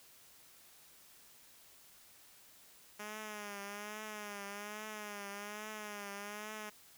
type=tone with vibrato; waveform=5% pulse; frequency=207.7 Hz; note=G#3; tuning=in tune; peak=-32 dBFS; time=2.99-6.7 s; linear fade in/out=10 ms; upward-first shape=triangle; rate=1.2 Hz; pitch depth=74 cents each way; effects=white hiss -61 dBFS RMS until 6.97 s